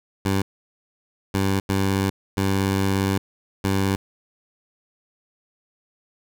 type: tone bursts at uneven times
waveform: 15% pulse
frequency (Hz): 97.2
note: G2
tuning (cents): -14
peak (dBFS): -13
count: 5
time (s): 0.25-0.42 / 1.34-1.6 / 1.69-2.1 / 2.37-3.18 / 3.64-3.96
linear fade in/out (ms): 5
effects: none